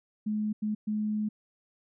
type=tone bursts at uneven times; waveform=sine; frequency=212.6 Hz; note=G#3; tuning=41 cents sharp; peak=-27 dBFS; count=3; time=0.26-0.53 / 0.62-0.75 / 0.87-1.29 s; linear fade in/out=10 ms; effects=none